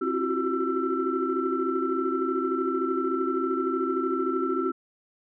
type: tone cluster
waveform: sine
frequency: 265.7 / 336.2 / 366.5 / 379.6 / 1336 Hz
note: C4 / E4 / F#4 / F#4 / E6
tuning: +27 / +34 / -16 / +44 / +23 cents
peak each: -30 dBFS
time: 0.01-4.72 s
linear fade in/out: 10 ms
effects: tanh soft clip ceiling -13 dBFS